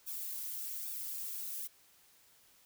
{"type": "noise with flanger", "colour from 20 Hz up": "violet", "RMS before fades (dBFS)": -41, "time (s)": [0.06, 1.68], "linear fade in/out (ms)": 20, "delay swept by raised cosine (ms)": [0.97, 3.77], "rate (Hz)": 1.2, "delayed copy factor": -0.85, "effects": ["white hiss -65 dBFS RMS until 2.65 s"]}